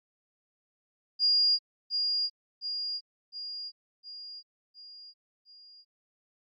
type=tone with echo; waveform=sine; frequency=4834 Hz; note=D8; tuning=49 cents sharp; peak=-21 dBFS; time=1.19-1.59 s; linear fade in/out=50 ms; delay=710 ms; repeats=6; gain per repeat=-5 dB; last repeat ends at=5.85 s; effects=Opus 48 kbps